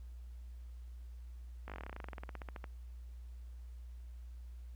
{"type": "slowing click train", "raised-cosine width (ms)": 0.5, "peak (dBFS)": -30, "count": 24, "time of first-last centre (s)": [1.68, 2.642], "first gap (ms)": 18, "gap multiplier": 1.07, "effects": ["added 60 Hz sine -46 dBFS peak until 4.75 s", "pink hiss -72 dBFS RMS until 4.75 s"]}